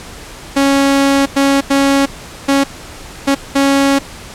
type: tone bursts at uneven times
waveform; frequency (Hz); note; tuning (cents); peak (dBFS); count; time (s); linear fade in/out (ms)
sawtooth; 276.3; C#4; -6; -5; 6; 0.56-1.26 / 1.36-1.61 / 1.7-2.06 / 2.48-2.64 / 3.27-3.35 / 3.55-3.99; 10
effects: pink hiss -32 dBFS RMS until 4.34 s + low-pass 10000 Hz 12 dB/octave